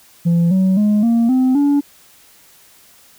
sine tone with pitch steps, 170 / 188.63 / 209.3 / 232.2 / 257.7 / 285.9 Hz, F3 / F#3 / G#3 / A#3 / C4 / D4, -46 / +34 / +14 / -7 / -26 / -46 cents, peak -8 dBFS, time 0.25-1.81 s, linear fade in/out 20 ms, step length 260 ms, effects tanh soft clip ceiling -10 dBFS + white hiss -48 dBFS RMS until 3.18 s

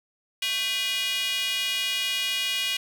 square tone with high-pass filter, 222.2 Hz, A3, 17 cents sharp, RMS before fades -27 dBFS, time 0.42-2.77 s, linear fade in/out 5 ms, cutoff 2800 Hz, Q 4, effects none

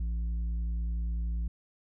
triangle tone with tanh clipping, 56.9 Hz, A#1, 41 cents flat, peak -30 dBFS, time 0-1.48 s, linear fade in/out 5 ms, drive 10 dB, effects none

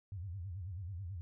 sine tone with vibrato, 92 Hz, F#2, 9 cents flat, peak -40 dBFS, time 0.12-1.21 s, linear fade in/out 0 ms, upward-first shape sine, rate 9.2 Hz, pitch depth 190 cents each way, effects none

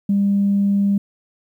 sine tone, 200 Hz, G3, 35 cents sharp, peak -13 dBFS, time 0.09-0.98 s, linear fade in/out 5 ms, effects tanh soft clip ceiling -9 dBFS + 9-bit

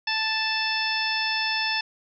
harmonic tone, 880 Hz, A5, in tune, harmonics 1 / 2 / 3 / 4 / 5 / 6, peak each -31 / -29 / -29 / -32 / -35 / -29 dBFS, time 0.07-1.81 s, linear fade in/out 5 ms, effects none

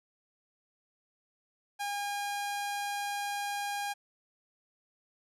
sawtooth tone, 812 Hz, G#5, 39 cents flat, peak -29 dBFS, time 1.79-3.94 s, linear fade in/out 20 ms, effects resampled to 32000 Hz

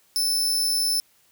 sawtooth tone with amplitude modulation, 5274 Hz, E8, in tune, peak -16 dBFS, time 0.16-1 s, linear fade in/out 0 ms, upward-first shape sine, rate 193 Hz, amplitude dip 45%, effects white hiss -61 dBFS RMS until 1.31 s

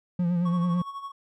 triangle tone with vibrato, 174.61 Hz, F3, in tune, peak -20 dBFS, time 0.19-0.82 s, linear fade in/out 5 ms, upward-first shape sine, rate 9 Hz, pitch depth 45 cents each way
triangle tone with tremolo, 1108.7 Hz, C#6, in tune, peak -30 dBFS, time 0.45-1.12 s, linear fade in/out 10 ms, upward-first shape sine, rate 12 Hz, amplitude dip 65%
effects none

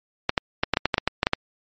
clicks, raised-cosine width 0.3 ms, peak -3 dBFS, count 12, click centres 0.294 / 0.378 / 0.635 / 0.737 / 0.771 / 0.856 / 0.942 / 0.981 / 1.076 / 1.231 / 1.269 / 1.334 s, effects MP3 32 kbps

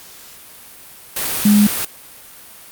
sine tone in noise, 207.7 Hz, G#3, in tune, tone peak -8 dBFS, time 1.45-1.67 s, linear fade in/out 5 ms, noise white, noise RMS -21 dBFS, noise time 1.16-1.85 s, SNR +10 dB, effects white hiss -40 dBFS RMS until 2.71 s + Opus 48 kbps

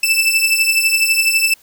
sawtooth beating tone pair, 2637 / 2649 Hz, E7 / E7, 0 / +8 cents, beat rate 12 Hz, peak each -12 dBFS, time 0.03-1.54 s, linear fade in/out 5 ms, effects white hiss -50 dBFS RMS until 1.62 s

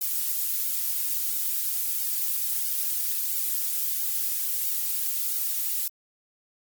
violet noise with flanger, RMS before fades -27 dBFS, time 0.01-5.88 s, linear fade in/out 5 ms, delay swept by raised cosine 1.3 to 5.7 ms, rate 1.5 Hz, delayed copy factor +0.85, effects Opus 48 kbps

